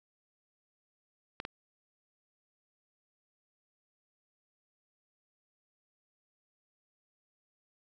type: clicks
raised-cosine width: 0.3 ms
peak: -21 dBFS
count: 2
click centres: 1.401 / 1.451 s
effects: none